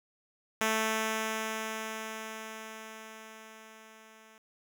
5% pulse tone with level ramp, 220 Hz, A3, in tune, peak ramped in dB -15 to -44 dBFS, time 0.61-4.38 s, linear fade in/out 2 ms, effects none

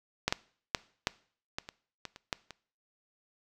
clicks, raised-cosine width 0.2 ms, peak -9 / -9 / -8 / -9 / -16 / -24 / -21 / -29 / -13 / -26 dBFS, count 10, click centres 0.28 / 0.325 / 0.748 / 1.071 / 1.585 / 1.689 / 2.053 / 2.161 / 2.328 / 2.507 s, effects noise-tail reverb RT60 0.5 s tail -21 dB re dry

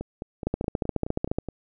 two click trains, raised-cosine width 2 ms, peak -19 / -11 dBFS, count 8 / 14, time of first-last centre 0.01-1.487 / 0.47-1.385 s, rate 4.74 / 14.2 Hz, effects none

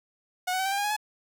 sawtooth tone with pitch steps, 730 / 746.2 / 762.8 / 779.7 / 797 / 814.7 / 832.8 / 851.2 Hz, F#5 / F#5 / G5 / G5 / G5 / G#5 / G#5 / G#5, -24 / +14 / -47 / -10 / +28 / -33 / +5 / +42 cents, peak -22 dBFS, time 0.47-0.966 s, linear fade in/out 10 ms, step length 62 ms, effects 9-bit

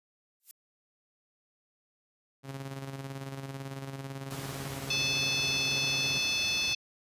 violet noise with exponential growth, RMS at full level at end -41 dBFS, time 0.4-0.51 s, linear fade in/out 0 ms, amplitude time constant 22 ms
sawtooth tone with tremolo, 136 Hz, C#3, 33 cents flat, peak -32 dBFS, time 2.43-6.21 s, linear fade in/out 50 ms, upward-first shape square, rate 18 Hz, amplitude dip 45%
pink noise, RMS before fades -41 dBFS, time 4.3-6.74 s, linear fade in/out 10 ms
harmonic tone, 869 Hz, A5, 22 cents flat, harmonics 3 / 4 / 5 / 6 / 7, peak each -31 / -33 / -35 / -37 / -38 dBFS, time 4.9-6.75 s, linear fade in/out 5 ms
effects high-pass 80 Hz 12 dB/octave + resampled to 32000 Hz

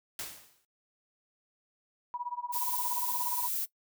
white noise with exponential decay, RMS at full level -36 dBFS, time 0.19-0.65 s, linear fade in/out 2 ms, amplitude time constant 100 ms
sine tone with tremolo, 969 Hz, B5, 33 cents flat, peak -31 dBFS, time 2.14-3.48 s, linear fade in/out 0 ms, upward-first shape sine, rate 17 Hz, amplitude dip 95%
violet noise, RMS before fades -33 dBFS, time 2.52-3.66 s, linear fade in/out 20 ms
effects noise-tail reverb RT60 0.1 s tail -19 dB re dry

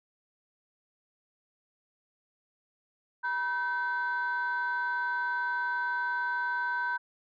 sine tone pair together, 968 / 1536.6 Hz, B5 / G6, -35 / -35 cents, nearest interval minor sixth, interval 800 cents, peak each -31 / -29 dBFS, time 3.23-6.98 s, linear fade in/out 20 ms, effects tanh soft clip ceiling -23 dBFS

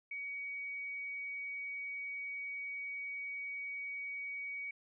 sine tone, 2255 Hz, C#7, 29 cents sharp, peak -39 dBFS, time 0.11-4.71 s, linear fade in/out 5 ms, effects none

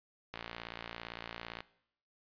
click train, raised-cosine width 0.3 ms, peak -25 dBFS, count 74, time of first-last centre 0.34-1.605 s, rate 57.7 Hz, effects noise-tail reverb RT60 0.7 s tail -19 dB re dry + resampled to 11025 Hz

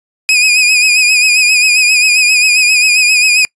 sawtooth tone with vibrato, 2489 Hz, D#7, in tune, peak -3 dBFS, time 0.29-3.45 s, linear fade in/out 0 ms, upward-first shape sine, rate 7.5 Hz, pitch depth 56 cents each way, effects noise-tail reverb RT60 0.1 s tail -25 dB re dry + resampled to 22050 Hz

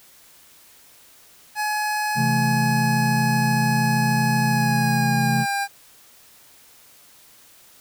25% pulse tone with pitch glide, 845 to 799.9 Hz, G#5 to G5, +30 to +35 cents, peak -18 dBFS, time 1.55-5.68 s, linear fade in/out 50 ms, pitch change -95 cents, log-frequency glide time 4.46-5.47 s
triangle chord, A minor, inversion first, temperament just, 132 / 165 / 220 Hz, C3 / E3 / A3, +16 / +2 / 0 cents, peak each -20 / -24 / -21 dBFS, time 2.15-5.46 s, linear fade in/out 50 ms
effects white hiss -51 dBFS RMS until 7.8 s

